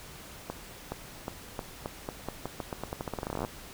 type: accelerating click train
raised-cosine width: 1 ms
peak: -19 dBFS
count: 28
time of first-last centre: 0.5-3.449 s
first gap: 420 ms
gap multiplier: 0.86
effects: pink hiss -47 dBFS RMS until 3.73 s